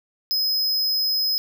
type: tone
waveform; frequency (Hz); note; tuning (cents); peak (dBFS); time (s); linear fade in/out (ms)
square; 5080; D#8; +35; -20; 0.31-1.38; 0
effects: none